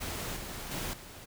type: noise with level steps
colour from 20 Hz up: pink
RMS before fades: -37 / -41 / -36 / -48 dBFS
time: 0-1.26 s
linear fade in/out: 20 ms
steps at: 0.36 / 0.71 / 0.93 s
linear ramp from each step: 5 ms
effects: none